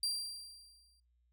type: tone with exponential decay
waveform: 35% pulse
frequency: 4732 Hz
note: D8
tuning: 12 cents sharp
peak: -30 dBFS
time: 0.03-1 s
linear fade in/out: 2 ms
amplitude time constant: 210 ms
effects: noise-tail reverb RT60 0.2 s tail -19 dB re dry + added 60 Hz sine -70 dBFS peak until 1.32 s